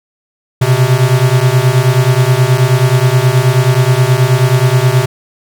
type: beating tone pair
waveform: square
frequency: 123.47 / 132.87 Hz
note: B2 / C3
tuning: 0 / +27 cents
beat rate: 9.4 Hz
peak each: -11 dBFS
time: 0.61-5.06 s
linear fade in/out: 10 ms
effects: none